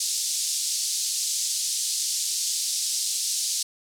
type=band-pass noise; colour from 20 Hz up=pink; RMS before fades=-27 dBFS; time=0-3.63 s; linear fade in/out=5 ms; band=4500 to 9600 Hz; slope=24 dB/octave; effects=none